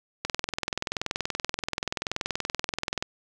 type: click train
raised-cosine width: 0.2 ms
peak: -10 dBFS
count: 59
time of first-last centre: 0.25-3.025 s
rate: 20.9 Hz
effects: none